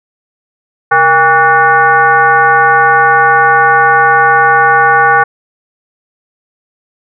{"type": "tone with frequency modulation", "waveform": "sine", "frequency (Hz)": 1138, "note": "C#6", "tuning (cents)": 45, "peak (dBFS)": -4, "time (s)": [0.91, 5.24], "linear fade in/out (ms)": 10, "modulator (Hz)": 335, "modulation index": 1.6, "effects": []}